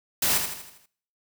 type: noise with echo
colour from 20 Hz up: white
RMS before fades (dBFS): -23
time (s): 0.22-0.38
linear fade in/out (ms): 5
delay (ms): 80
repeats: 6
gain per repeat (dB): -6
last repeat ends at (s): 0.86
effects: noise-tail reverb RT60 0.6 s tail -22 dB re dry